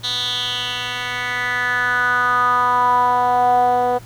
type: tone with band-pass filter sweep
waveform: 10% pulse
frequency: 246.9 Hz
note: B3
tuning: in tune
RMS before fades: -18 dBFS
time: 0.03-3.99 s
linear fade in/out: 20 ms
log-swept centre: 3900 to 600 Hz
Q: 4.9
effects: added 117 Hz sine -39 dBFS peak until 4.05 s + pink hiss -45 dBFS RMS until 4.05 s